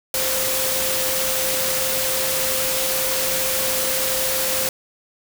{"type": "tone in noise", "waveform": "sine", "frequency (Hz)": 523, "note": "C5", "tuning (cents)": -1, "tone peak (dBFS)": -27, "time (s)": [0.14, 4.69], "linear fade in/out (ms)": 2, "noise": "white", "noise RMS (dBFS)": -22, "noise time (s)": [0.14, 4.69], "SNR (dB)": -8, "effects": []}